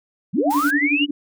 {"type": "linear sweep", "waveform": "sine", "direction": "up", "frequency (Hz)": [134.9, 2960], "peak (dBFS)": -18, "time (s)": [0.33, 1.06], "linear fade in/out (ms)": 20}
{"type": "tone with tremolo", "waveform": "sine", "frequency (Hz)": 290, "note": "D4", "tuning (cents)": -22, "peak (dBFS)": -15, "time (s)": [0.37, 1.11], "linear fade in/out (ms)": 5, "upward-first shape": "sine", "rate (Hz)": 11, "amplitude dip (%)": 95}
{"type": "noise", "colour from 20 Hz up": "white", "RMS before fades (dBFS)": -33, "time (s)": [0.5, 0.71], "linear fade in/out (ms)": 10}
{"effects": []}